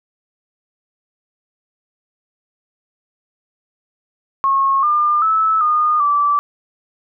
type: tone with pitch steps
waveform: sine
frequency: 1089 / 1202 / 1305 / 1223 / 1161 Hz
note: C#6 / D6 / E6 / D#6 / D6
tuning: -31 / +40 / -18 / -30 / -20 cents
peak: -12 dBFS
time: 4.44-6.39 s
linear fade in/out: 0 ms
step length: 390 ms
effects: none